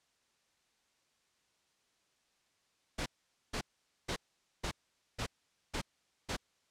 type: noise bursts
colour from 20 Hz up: pink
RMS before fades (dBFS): -36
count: 7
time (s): 2.98-6.367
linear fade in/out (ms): 10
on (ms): 81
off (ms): 470
effects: white hiss -75 dBFS RMS until 6.7 s + low-pass 7000 Hz 12 dB/octave